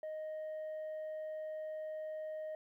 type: tone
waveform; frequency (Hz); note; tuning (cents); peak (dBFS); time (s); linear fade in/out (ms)
sine; 622.3; D#5; 0; -37; 0.03-2.55; 2
effects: tanh soft clip ceiling -39 dBFS + 13-bit